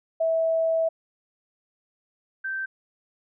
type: tone pair in turn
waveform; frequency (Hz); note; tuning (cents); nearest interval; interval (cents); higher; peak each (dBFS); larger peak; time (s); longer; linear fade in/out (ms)
sine; 652 / 1557.9; E5 / G6; -19 / -11; octave + minor third; 1508; second; -20 / -27; first; 0.2-0.89 / 2.44-2.66; first; 10
effects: none